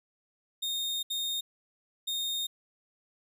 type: tone bursts at uneven times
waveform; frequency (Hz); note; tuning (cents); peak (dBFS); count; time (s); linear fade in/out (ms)
40% pulse; 3685; A#7; -21; -29; 3; 0.62-1.03 / 1.1-1.41 / 2.07-2.47; 10
effects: none